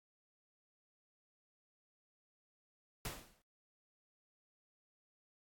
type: noise with exponential decay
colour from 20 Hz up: pink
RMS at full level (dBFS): -39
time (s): 3.05-3.42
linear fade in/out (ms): 2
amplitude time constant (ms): 79
effects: AAC 64 kbps